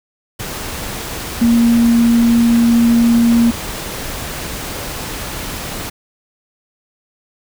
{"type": "tone in noise", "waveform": "sine", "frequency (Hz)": 233.8, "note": "A#3", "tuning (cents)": 5, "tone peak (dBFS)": -8, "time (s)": [1.41, 3.51], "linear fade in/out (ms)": 10, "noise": "pink", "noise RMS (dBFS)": -25, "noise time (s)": [0.39, 5.9], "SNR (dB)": 14, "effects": []}